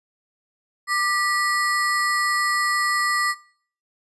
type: ring-modulated tone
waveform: square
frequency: 1568 Hz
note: G6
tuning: in tune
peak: -17 dBFS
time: 0.87-3.35 s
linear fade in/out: 50 ms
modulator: 381 Hz
effects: noise-tail reverb RT60 0.5 s tail -20 dB re dry + resampled to 24000 Hz